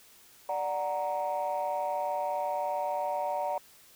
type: chord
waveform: sine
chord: D augmented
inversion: none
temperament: equal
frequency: 587.3 / 740 / 932.3 Hz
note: D5 / F#5 / A#5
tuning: 0 / 0 / 0 cents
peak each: -32 dBFS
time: 0.49-3.58 s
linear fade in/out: 2 ms
effects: tanh soft clip ceiling -23 dBFS + white hiss -57 dBFS RMS until 3.95 s